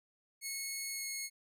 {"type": "tone with pitch glide", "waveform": "10% pulse", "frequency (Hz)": [2189, 2175], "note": ["C#7", "C#7"], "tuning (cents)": [-22, -33], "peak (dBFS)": -29, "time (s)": [0.41, 1.3], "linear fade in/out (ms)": 50, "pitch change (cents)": -11, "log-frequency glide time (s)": [0.91, 1.06], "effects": []}